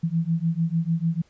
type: beating tone pair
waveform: sine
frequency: 162.3 / 169 Hz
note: E3 / E3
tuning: -27 / +43 cents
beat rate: 6.7 Hz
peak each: -24 dBFS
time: 0.03-1.22 s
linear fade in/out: 10 ms
effects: pink hiss -62 dBFS RMS until 1.29 s + resampled to 16000 Hz